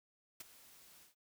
white noise with ADSR envelope, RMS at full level -45 dBFS, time 0.4-1.15 s, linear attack 5 ms, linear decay 20 ms, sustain -16 dB, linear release 130 ms, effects none

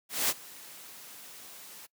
white noise with ADSR envelope, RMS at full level -26 dBFS, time 0.09-1.87 s, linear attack 200 ms, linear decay 42 ms, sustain -22 dB, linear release 19 ms, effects noise-tail reverb RT60 0.1 s tail -22 dB re dry + high-pass 150 Hz 12 dB/octave

